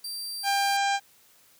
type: tone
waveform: sawtooth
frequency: 4700 Hz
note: D8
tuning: 1 cent sharp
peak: -30 dBFS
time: 0.04-0.77 s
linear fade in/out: 5 ms
type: harmonic tone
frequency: 797 Hz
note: G5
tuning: 28 cents sharp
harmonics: 1 / 2 / 3 / 4 / 5 / 6 / 7 / 8 / 9 / 10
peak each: -24 / -30 / -34 / -36 / -38 / -40 / -41 / -42 / -43 / -44 dBFS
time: 0.43-1 s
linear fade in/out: 50 ms
effects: white hiss -59 dBFS RMS until 1.59 s + high-pass 60 Hz 12 dB/octave